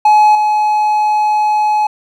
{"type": "tone with level steps", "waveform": "triangle", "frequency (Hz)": 848, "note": "G#5", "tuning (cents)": 36, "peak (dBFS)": [-3, -8], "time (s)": [0.05, 1.87], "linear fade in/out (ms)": 5, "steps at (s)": 0.35, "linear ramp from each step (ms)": 2, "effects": []}